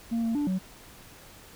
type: tone with pitch steps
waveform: sine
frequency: 230.9 / 228 / 291.9 / 187.1 Hz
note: A#3 / A#3 / D4 / F#3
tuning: -16 / -38 / -10 / +20 cents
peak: -22 dBFS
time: 0.11-0.59 s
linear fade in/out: 20 ms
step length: 120 ms
effects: tanh soft clip ceiling -24 dBFS + pink hiss -50 dBFS RMS until 1.55 s